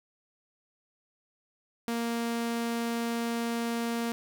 sawtooth tone, 233.1 Hz, A#3, in tune, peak -25 dBFS, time 1.88-4.12 s, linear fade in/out 0 ms, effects none

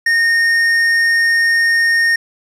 sine tone with tanh clipping, 1842 Hz, A#6, 21 cents flat, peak -12 dBFS, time 0.06-2.16 s, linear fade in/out 5 ms, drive 9 dB, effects none

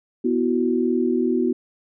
sine chord, B suspended fourth, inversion none, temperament equal, 246.9 / 329.6 / 370 Hz, B3 / E4 / F#4, 0 / 0 / 0 cents, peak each -21 / -24 / -22 dBFS, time 0.24-1.53 s, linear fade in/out 10 ms, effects none

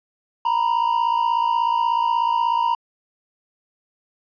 triangle tone pair together, 932.3 / 988.8 Hz, A#5 / B5, 0 / +2 cents, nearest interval minor second, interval 102 cents, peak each -17 / -20 dBFS, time 0.45-2.75 s, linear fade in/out 5 ms, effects resampled to 11025 Hz

